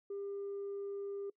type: tone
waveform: sine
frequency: 399.6 Hz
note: G4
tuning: 33 cents sharp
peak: -37 dBFS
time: 0.1-1.3 s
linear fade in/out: 5 ms
effects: noise-tail reverb RT60 0.1 s tail -24 dB re dry + tanh soft clip ceiling -36 dBFS